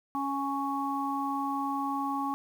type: harmonic tone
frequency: 277.2 Hz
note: C#4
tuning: in tune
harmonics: 1 / 3 / 4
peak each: -33 / -33 / -33 dBFS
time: 0.15-2.34 s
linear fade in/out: 0 ms
effects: 9-bit